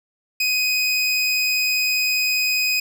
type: tone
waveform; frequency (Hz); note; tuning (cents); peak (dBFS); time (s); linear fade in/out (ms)
25% pulse; 2505; D#7; +11; -14; 0.4-2.8; 5
effects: none